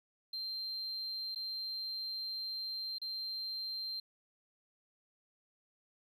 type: tone with dropouts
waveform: triangle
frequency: 4153 Hz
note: C8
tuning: 14 cents flat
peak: -35 dBFS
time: 0.33-4 s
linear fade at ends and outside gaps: 5 ms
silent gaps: 1.348-1.358 / 2.984-3.016 s
effects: tanh soft clip ceiling -34 dBFS